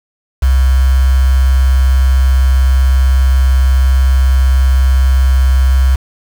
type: tone with quantisation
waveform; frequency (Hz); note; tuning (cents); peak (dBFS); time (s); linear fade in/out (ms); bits
sine; 65.41; C2; 0; -6; 0.42-5.96; 10; 4
effects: none